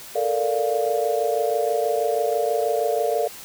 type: chord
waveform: sine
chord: Bb major seventh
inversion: third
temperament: equal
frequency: 440 / 466.2 / 587.3 / 698.5 Hz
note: A4 / Bb4 / D5 / F5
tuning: 0 / 0 / 0 / 0 cents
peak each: -25 dBFS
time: 0.15-3.28 s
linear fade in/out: 10 ms
effects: white hiss -40 dBFS RMS until 3.44 s